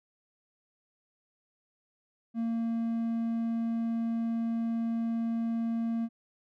triangle tone, 229.4 Hz, A#3, 28 cents flat, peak -26 dBFS, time 2.34-6.09 s, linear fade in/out 50 ms, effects none

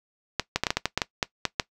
clicks, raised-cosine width 0.2 ms, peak -5 dBFS, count 12, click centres 0.397 / 0.56 / 0.636 / 0.668 / 0.705 / 0.77 / 0.856 / 0.976 / 1.018 / 1.228 / 1.453 / 1.598 s, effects noise-tail reverb RT60 0.1 s tail -19 dB re dry

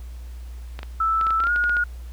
clicks, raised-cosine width 0.3 ms, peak -18 dBFS, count 12, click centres 0.791 / 0.831 / 1.212 / 1.268 / 1.306 / 1.403 / 1.439 / 1.47 / 1.561 / 1.64 / 1.695 / 1.768 s
sine tone with pitch glide, 1318.5 to 1437.8 Hz, E6 to F6, 0 to +50 cents, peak -18 dBFS, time 1-1.84 s, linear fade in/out 5 ms, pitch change +150 cents, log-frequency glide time 1.39-1.51 s
effects added 60 Hz sine -33 dBFS peak until 2.12 s + pink hiss -53 dBFS RMS until 2.12 s

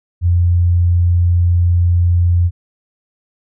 sine tone, 87.31 Hz, F2, in tune, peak -9 dBFS, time 0.21-2.51 s, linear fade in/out 50 ms, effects none

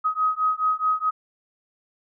sine beating tone pair, 1260 / 1264.7 Hz, D#6 / D#6, +21 / +28 cents, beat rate 4.7 Hz, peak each -23 dBFS, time 0.04-1.11 s, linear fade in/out 20 ms, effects none

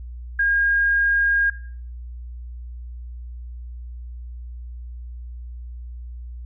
sine tone, 1623 Hz, G#6, 40 cents flat, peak -16 dBFS, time 0.39-1.5 s, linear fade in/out 5 ms, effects noise-tail reverb RT60 0.5 s tail -17 dB re dry + added 60 Hz sine -32 dBFS peak until 6.45 s

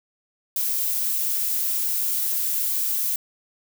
violet noise, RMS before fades -24 dBFS, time 0.56-3.16 s, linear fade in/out 2 ms, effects none

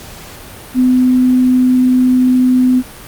sine tone, 253.4 Hz, B3, 45 cents sharp, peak -7 dBFS, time 0.74-2.83 s, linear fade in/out 50 ms, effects pink hiss -33 dBFS RMS until 3.07 s + Opus 48 kbps

